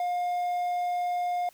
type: tone with quantisation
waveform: triangle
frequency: 711 Hz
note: F5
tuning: 31 cents sharp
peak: -24 dBFS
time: 0-1.49 s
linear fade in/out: 2 ms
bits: 9
effects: white hiss -59 dBFS RMS until 1.53 s